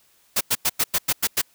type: noise bursts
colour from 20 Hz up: white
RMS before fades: -20 dBFS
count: 8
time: 0.36-1.417 s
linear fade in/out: 10 ms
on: 49 ms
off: 95 ms
effects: white hiss -60 dBFS RMS until 1.54 s